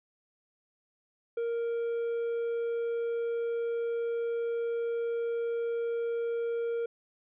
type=tone; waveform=triangle; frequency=466.2 Hz; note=A#4; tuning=in tune; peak=-27 dBFS; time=1.37-6.86 s; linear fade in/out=5 ms; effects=resampled to 8000 Hz